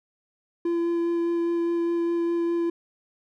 triangle tone with vibrato, 340 Hz, F4, 46 cents flat, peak -20 dBFS, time 0.65-2.7 s, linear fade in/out 5 ms, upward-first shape sine, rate 4.9 Hz, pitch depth 9 cents each way, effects none

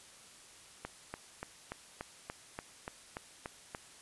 click train, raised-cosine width 0.5 ms, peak -24 dBFS, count 11, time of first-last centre 0.85-3.749 s, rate 3.45 Hz, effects white hiss -56 dBFS RMS until 4.01 s + resampled to 24000 Hz

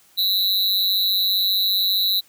square tone with amplitude modulation, 3951 Hz, B7, in tune, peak -14 dBFS, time 0.17-2.21 s, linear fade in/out 20 ms, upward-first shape sine, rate 193 Hz, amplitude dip 90%, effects white hiss -55 dBFS RMS until 2.28 s

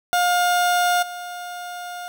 30% pulse tone with level steps, 711 Hz, F5, 31 cents sharp, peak -14 / -28 dBFS, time 0.13-2.08 s, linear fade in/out 0 ms, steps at 1.02 s, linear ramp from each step 10 ms, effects none

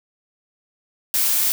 blue noise, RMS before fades -19 dBFS, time 1.14-1.52 s, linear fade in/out 0 ms, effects none

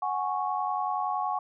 sine chord, F# suspended second, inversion none, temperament equal with one note detuned, 740 / 830.6 / 1105.5 Hz, F#5 / G#5 / C#6, 0 / 0 / -5 cents, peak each -31 dBFS, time 0.02-1.39 s, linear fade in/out 5 ms, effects none

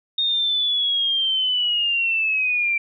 sine linear sweep, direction down, 3700 to 2342 Hz, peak -18 dBFS, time 0.18-2.78 s, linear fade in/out 5 ms, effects none

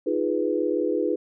sine chord, F half-diminished seventh, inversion third, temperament equal, 311.1 / 349.2 / 415.3 / 493.9 Hz, Eb4 / F4 / Ab4 / Cb5, 0 / 0 / 0 / 0 cents, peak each -27 dBFS, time 0.06-1.16 s, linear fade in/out 10 ms, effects none

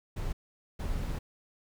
brown noise bursts at uneven times, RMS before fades -33 dBFS, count 2, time 0.16-0.33 / 0.79-1.19 s, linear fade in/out 10 ms, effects none

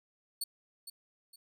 20% pulse tone with echo, 4442 Hz, C#8, 3 cents sharp, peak -27 dBFS, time 0.41-0.44 s, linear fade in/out 5 ms, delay 460 ms, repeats 2, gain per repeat -10 dB, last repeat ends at 1.36 s, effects none

